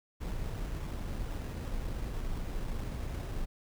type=noise with sample-and-hold; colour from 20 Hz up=brown; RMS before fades=-36 dBFS; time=0.2-3.46 s; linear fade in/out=20 ms; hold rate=4410 Hz; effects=none